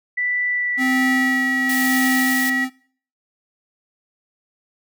sine tone with pitch glide, 1975.5 to 1927 Hz, B6 to B6, 0 to -43 cents, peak -19 dBFS, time 0.17-2.65 s, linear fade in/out 10 ms, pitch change -43 cents, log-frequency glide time 0.47-1.46 s
square tone with tremolo, 259.3 Hz, C4, 15 cents flat, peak -18 dBFS, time 0.77-2.7 s, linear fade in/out 50 ms, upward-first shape sine, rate 0.97 Hz, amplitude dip 45%
white high-pass noise, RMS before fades -28 dBFS, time 1.69-2.5 s, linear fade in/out 5 ms, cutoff 2400 Hz, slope 12 dB/octave
effects noise-tail reverb RT60 0.5 s tail -21 dB re dry

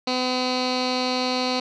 15% pulse tone with low-pass filter, 253.5 Hz, B3, 45 cents sharp, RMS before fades -24 dBFS, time 0.07-1.6 s, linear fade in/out 5 ms, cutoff 4400 Hz, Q 4.4, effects none

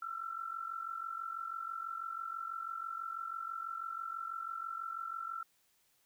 sine tone with amplitude modulation, 1345 Hz, E6, 34 cents sharp, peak -35 dBFS, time 0.02-5.43 s, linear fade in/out 5 ms, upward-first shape sine, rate 46.1 Hz, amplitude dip 75%, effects white hiss -73 dBFS RMS until 6.05 s

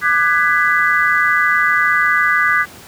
sine chord, G# half-diminished seventh, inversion second, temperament just, 1196.1 / 1495.1 / 1661.2 / 1993.5 Hz, D6 / F#6 / G#6 / B6, +31 / +18 / 0 / +16 cents, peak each -17 dBFS, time 0.01-2.66 s, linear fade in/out 50 ms, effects pink hiss -38 dBFS RMS until 2.87 s + high-pass 80 Hz 12 dB/octave

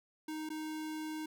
square tone with dropouts, 311.1 Hz, D#4, in tune, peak -39 dBFS, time 0.28-1.26 s, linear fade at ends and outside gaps 5 ms, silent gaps 0.491-0.501 s, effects none

